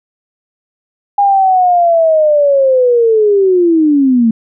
sine linear sweep, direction down, 814 to 220 Hz, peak -6 dBFS, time 1.18-4.31 s, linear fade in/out 5 ms, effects none

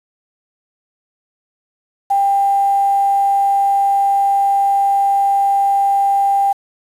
sine tone with quantisation, 794 Hz, G5, 22 cents sharp, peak -11 dBFS, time 2.1-6.53 s, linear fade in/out 10 ms, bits 6, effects resampled to 32000 Hz

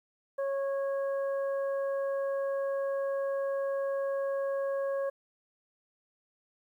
harmonic tone, 550 Hz, C#5, 14 cents flat, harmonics 1 / 2 / 3, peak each -29 / -42 / -46 dBFS, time 0.38-5.1 s, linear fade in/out 10 ms, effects 11-bit

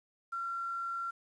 sine tone with quantisation, 1368 Hz, F6, 36 cents flat, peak -34 dBFS, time 0.32-1.11 s, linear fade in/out 10 ms, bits 10, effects resampled to 24000 Hz

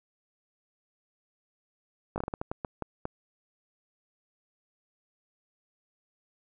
slowing click train, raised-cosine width 1 ms, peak -18 dBFS, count 11, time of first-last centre 2.16-3.054 s, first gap 19 ms, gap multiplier 1.32, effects none

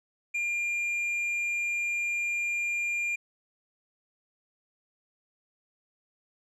triangle tone with tanh clipping, 2400 Hz, D7, 37 cents sharp, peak -28 dBFS, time 0.34-3.16 s, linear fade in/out 10 ms, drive 8 dB, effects none

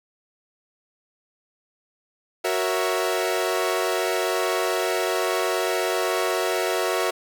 sawtooth chord, F# dominant seventh, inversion none, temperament equal, 370 / 466.2 / 554.4 / 659.3 Hz, F#4 / A#4 / C#5 / E5, 0 / 0 / 0 / 0 cents, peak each -22 / -24 / -26 / -23 dBFS, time 2.44-7.11 s, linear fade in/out 10 ms, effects none

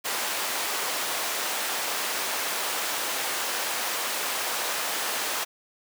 pink high-pass noise, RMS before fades -29 dBFS, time 0.04-5.45 s, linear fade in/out 20 ms, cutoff 640 Hz, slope 12 dB/octave, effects none

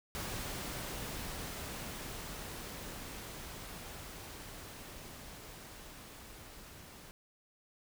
pink noise with level ramp, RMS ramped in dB -40 to -53 dBFS, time 0.15-7.11 s, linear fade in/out 0 ms, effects none

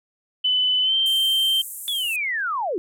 sine tone with pitch glide, 3009 to 3135 Hz, F#7 to G7, +28 to -1 cents, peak -17 dBFS, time 0.44-1.62 s, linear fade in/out 10 ms, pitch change +71 cents, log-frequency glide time 0.82-0.95 s
white band-pass noise, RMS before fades -35 dBFS, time 1.06-2.16 s, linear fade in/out 0 ms, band 7700 to 14000 Hz, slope 48 dB/octave
sine linear sweep, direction down, 3501 to 316.7 Hz, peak -22 dBFS, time 1.88-2.78 s, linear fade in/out 0 ms
effects none

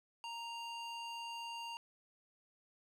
square tone with band-pass filter, 932 Hz, A#5, 1 cent flat, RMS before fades -45 dBFS, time 0.24-1.77 s, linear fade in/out 0 ms, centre 2600 Hz, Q 0.86, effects 13-bit

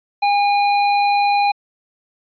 square tone, 813 Hz, G#5, 37 cents flat, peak -14 dBFS, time 0.22-1.52 s, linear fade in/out 10 ms, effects resampled to 11025 Hz

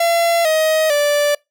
45% pulse tone with pitch steps, 679 / 629.9 / 584.3 Hz, F5 / D#5 / D5, -49 / +21 / -9 cents, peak -13 dBFS, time 0-1.35 s, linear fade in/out 5 ms, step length 450 ms, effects noise-tail reverb RT60 0.2 s tail -26 dB re dry

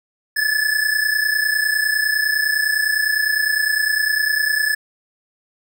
square tone pair together, 1710.1 / 1740 Hz, A6 / A6, -50 / -20 cents, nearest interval unison, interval 30 cents, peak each -20 dBFS, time 0.36-4.75 s, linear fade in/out 10 ms, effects none

